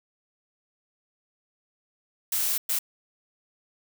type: noise bursts at uneven times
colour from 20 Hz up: blue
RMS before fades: -26 dBFS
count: 2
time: 2.32-2.58 / 2.69-2.79 s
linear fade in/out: 5 ms
effects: none